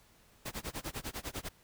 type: noise with tremolo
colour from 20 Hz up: pink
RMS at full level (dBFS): -38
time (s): 0.45-1.49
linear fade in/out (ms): 10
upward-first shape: sine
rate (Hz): 10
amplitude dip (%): 100
effects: pink hiss -64 dBFS RMS until 1.63 s